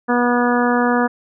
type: harmonic tone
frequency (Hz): 243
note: B3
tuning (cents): -28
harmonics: 1 / 2 / 3 / 4 / 5 / 6 / 7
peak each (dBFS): -17 / -20 / -22 / -23 / -24 / -25 / -25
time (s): 0.08-1.08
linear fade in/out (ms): 20
effects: none